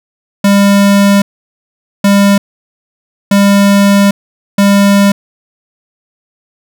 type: tone bursts at uneven times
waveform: square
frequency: 200 Hz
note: G3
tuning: 35 cents sharp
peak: -5 dBFS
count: 4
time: 0.44-1.22 / 2.04-2.38 / 3.31-4.11 / 4.58-5.12 s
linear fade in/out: 5 ms
effects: none